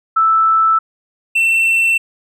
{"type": "tone pair in turn", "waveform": ["sine", "triangle"], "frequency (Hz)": [1318.5, 2691], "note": ["E6", "E7"], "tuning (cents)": [0, 35], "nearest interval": "octave", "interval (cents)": 1235, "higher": "second", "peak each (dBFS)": -9, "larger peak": "neither", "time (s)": [[0.16, 0.79], [1.35, 1.98]], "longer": "neither", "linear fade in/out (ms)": 10, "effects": []}